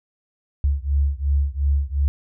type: beating tone pair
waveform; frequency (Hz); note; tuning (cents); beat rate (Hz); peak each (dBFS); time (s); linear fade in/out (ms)
sine; 69.3 / 72.1; C#2 / D2; 0 / -31; 2.8; -20 / -21; 0.64-2.08; 0
effects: none